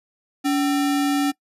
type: tone with sample-and-hold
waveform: sine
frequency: 284.3 Hz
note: C#4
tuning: 44 cents sharp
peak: -17 dBFS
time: 0.44-1.32 s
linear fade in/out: 20 ms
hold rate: 1050 Hz
effects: noise-tail reverb RT60 0.1 s tail -22 dB re dry + resampled to 32000 Hz